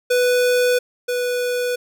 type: tone pair in turn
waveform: square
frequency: 494.7 / 492.4 Hz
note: B4 / B4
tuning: +3 / -5 cents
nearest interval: unison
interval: 8 cents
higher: first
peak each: -15 / -20 dBFS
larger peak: first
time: 0.1-0.79 / 1.08-1.76 s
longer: first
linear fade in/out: 10 ms
effects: none